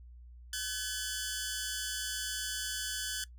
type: tone pair together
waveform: 10% pulse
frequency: 1519.9 / 1706 Hz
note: F#6 / G#6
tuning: +46 / +46 cents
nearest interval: major second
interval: 200 cents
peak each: -29 / -29 dBFS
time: 0.53-3.24 s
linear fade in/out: 2 ms
effects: noise-tail reverb RT60 0.1 s tail -19 dB re dry + added 60 Hz sine -49 dBFS peak until 3.38 s